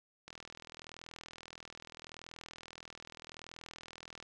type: click train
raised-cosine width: 0.2 ms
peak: -30 dBFS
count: 162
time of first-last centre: 0.28-4.226 s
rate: 40.8 Hz
effects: resampled to 24000 Hz